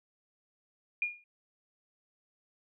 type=tone with exponential decay; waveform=sine; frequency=2426 Hz; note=D#7; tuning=44 cents flat; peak=-25 dBFS; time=1.02-1.24 s; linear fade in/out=2 ms; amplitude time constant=47 ms; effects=none